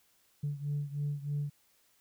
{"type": "beating tone pair", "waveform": "sine", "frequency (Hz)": [144.1, 147.3], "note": ["D3", "D3"], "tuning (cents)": [-33, 6], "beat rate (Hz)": 3.2, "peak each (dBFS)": [-33, -36], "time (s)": [0.43, 1.5], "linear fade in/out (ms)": 10, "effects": ["tanh soft clip ceiling -27 dBFS", "white hiss -69 dBFS RMS until 2 s"]}